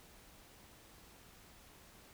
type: silence
effects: pink hiss -60 dBFS RMS until 2.13 s